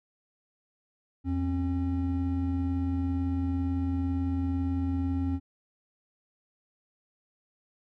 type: tone pair together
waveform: triangle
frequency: 84.02 / 270 Hz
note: E2 / C#4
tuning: +34 / -45 cents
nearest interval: octave + minor sixth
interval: 2021 cents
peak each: -27 dBFS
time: 1.24-5.4 s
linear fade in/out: 50 ms
effects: none